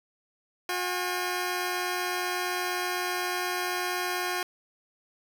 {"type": "tone pair together", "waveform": "10% pulse", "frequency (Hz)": [360.4, 809], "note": ["F#4", "G#5"], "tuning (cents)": [-45, -46], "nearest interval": "octave + major second", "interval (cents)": 1399, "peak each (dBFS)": [-21, -26], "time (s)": [0.69, 4.43], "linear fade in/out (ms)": 2, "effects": []}